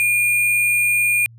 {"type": "tone with sample-and-hold", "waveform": "sine", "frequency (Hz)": 2426, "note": "D#7", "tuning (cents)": -44, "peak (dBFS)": -14, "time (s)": [0, 1.26], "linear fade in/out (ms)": 0, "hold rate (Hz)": 11025, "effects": ["added 115 Hz sine -41 dBFS peak until 1.38 s", "resampled to 32000 Hz"]}